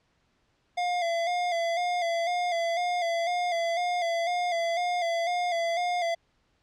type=tone with vibrato; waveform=square; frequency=693 Hz; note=F5; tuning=14 cents flat; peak=-26 dBFS; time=0.77-6.15 s; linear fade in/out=10 ms; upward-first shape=square; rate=2 Hz; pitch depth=45 cents each way; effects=pink hiss -70 dBFS RMS until 6.62 s + low-pass 5000 Hz 12 dB/octave